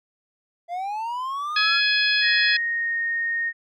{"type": "linear sweep", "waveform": "triangle", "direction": "up", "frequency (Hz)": [675, 1400], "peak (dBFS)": -24, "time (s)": [0.68, 1.81], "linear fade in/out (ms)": 50}
{"type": "harmonic tone", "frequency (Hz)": 840, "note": "G#5", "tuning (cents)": 19, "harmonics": [2, 3, 4, 5, 6], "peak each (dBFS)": [-22, -24, -25, -26, -27], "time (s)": [1.56, 2.57], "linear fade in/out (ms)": 5}
{"type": "tone with pitch glide", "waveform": "sine", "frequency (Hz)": [1864.7, 1851.8], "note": ["A#6", "A#6"], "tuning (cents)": [0, -12], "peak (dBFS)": -22, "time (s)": [2.21, 3.53], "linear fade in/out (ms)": 50, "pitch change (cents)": -12, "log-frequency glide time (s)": [2.61, 3]}
{"effects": []}